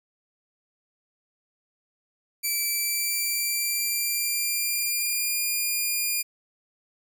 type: tone with pitch glide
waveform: 5% pulse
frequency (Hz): 2324 to 2416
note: D7 to D7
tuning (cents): -19 to +48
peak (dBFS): -15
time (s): 2.43-6.23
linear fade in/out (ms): 20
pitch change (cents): +67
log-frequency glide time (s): 2.67-5.41
effects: none